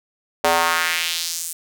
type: tone with high-pass filter sweep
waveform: square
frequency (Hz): 83.7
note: E2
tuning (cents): +27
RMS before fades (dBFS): -21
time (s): 0.44-1.53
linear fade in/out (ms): 5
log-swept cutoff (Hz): 590 to 9200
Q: 1.7
effects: none